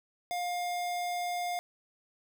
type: tone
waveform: square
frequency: 708 Hz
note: F5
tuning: 23 cents sharp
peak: -32 dBFS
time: 0.31-1.59 s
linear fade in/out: 0 ms
effects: none